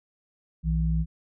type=tone pair together; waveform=sine; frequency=60.6 / 161.78 Hz; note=B1 / E3; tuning=-32 / -32 cents; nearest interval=octave + perfect fourth; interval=1700 cents; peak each=-24 / -25 dBFS; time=0.63-1.06 s; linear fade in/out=50 ms; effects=none